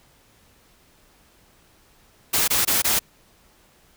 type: noise bursts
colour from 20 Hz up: white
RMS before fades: -20 dBFS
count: 4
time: 2.33-2.993 s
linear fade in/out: 10 ms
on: 150 ms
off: 21 ms
effects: pink hiss -57 dBFS RMS until 3.96 s